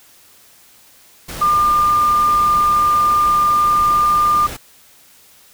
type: tone in noise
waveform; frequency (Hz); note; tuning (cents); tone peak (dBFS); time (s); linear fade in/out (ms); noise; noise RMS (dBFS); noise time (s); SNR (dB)
sine; 1200; D6; +37; -11; 1.41-4.47; 10; pink; -29; 1.28-4.57; +15
effects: white hiss -48 dBFS RMS until 5.53 s